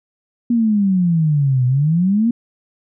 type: exponential two-way sweep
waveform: sine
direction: down then up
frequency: 241.4 to 123.47 to 241.4 Hz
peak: -12 dBFS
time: 0.5-2.31 s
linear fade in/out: 5 ms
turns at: 1.66 s
effects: none